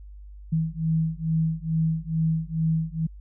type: beating tone pair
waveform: sine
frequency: 160 / 162.3 Hz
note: D#3 / E3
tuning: +49 / -27 cents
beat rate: 2.3 Hz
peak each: -25 dBFS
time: 0.52-3.07 s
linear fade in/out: 10 ms
effects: added 50 Hz sine -40 dBFS peak until 3.2 s